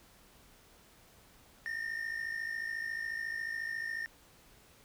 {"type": "tone pair together", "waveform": "triangle", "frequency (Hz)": [1810, 1864.1], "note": ["A6", "A#6"], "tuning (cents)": [48, -1], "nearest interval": "minor second", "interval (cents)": 51, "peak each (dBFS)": [-35, -39], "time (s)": [1.66, 4.06], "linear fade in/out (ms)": 0, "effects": ["pink hiss -61 dBFS RMS until 4.84 s"]}